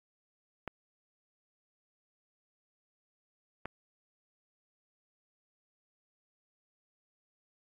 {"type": "clicks", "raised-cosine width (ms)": 0.5, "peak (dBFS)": -22, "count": 2, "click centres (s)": [0.677, 3.656], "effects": ["AAC 48 kbps"]}